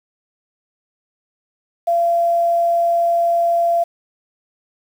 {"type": "tone with quantisation", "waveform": "sine", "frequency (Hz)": 683, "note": "F5", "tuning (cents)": -39, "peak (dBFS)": -13, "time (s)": [1.87, 3.84], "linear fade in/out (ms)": 10, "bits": 7, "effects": []}